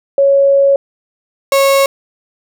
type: tone pair in turn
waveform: sine / 35% pulse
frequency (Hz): 554.4 / 548.7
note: C#5 / C#5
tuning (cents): 0 / -18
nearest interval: unison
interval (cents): 18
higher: first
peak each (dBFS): -6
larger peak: neither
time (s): 0.18-0.76 / 1.52-1.86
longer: first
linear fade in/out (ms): 2
effects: none